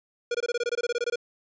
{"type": "tone bursts", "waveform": "square", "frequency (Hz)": 478.6, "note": "A#4", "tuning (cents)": 46, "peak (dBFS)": -25, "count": 15, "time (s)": [0.31, 1.158], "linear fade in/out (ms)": 5, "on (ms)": 36, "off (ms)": 22, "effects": ["resampled to 16000 Hz"]}